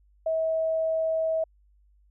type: tone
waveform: sine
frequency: 644 Hz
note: E5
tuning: 41 cents flat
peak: -23 dBFS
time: 0.26-1.44 s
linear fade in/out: 5 ms
effects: added 50 Hz sine -58 dBFS peak until 2.1 s